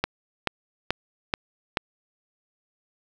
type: click train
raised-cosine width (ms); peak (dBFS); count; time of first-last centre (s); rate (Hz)
0.3; -6; 5; 0.04-1.772; 2.31
effects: 7-bit